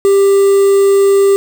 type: tone with quantisation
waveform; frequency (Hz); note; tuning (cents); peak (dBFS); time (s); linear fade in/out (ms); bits
triangle; 395.3; G4; +15; -4; 0.05-1.36; 0; 4
effects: none